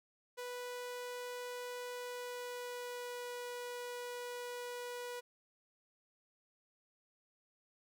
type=tone with pitch glide; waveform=sawtooth; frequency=492.4 to 488.4 Hz; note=B4 to B4; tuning=-5 to -19 cents; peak=-38 dBFS; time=0.37-5.21 s; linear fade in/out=20 ms; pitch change=-14 cents; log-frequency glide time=1.92-3.36 s; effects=none